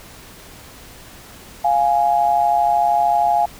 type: tone pair together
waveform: sine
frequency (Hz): 698.5 / 831.4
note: F5 / G#5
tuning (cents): 0 / +2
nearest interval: minor third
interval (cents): 302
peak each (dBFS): -16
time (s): 1.64-3.46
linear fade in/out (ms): 10
effects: pink hiss -41 dBFS RMS until 3.59 s